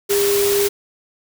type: tone in noise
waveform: sine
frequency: 403.5 Hz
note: G#4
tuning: 50 cents flat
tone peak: -15 dBFS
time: 0.09-0.69 s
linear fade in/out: 20 ms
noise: white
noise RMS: -22 dBFS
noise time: 0.09-0.69 s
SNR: +4 dB
effects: none